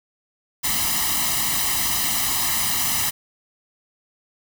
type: noise with comb filter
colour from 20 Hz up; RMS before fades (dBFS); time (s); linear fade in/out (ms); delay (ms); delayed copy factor
white; -22; 0.63-3.11; 20; 1; +0.85
effects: none